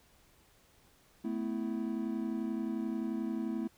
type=chord; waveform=triangle; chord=A suspended second; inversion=none; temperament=equal with one note detuned; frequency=220 / 251.4 / 329.6 Hz; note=A3 / B3 / E4; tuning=0 / +31 / 0 cents; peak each=-34 / -36 / -36 dBFS; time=1.24-3.68 s; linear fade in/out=10 ms; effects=pink hiss -65 dBFS RMS until 3.77 s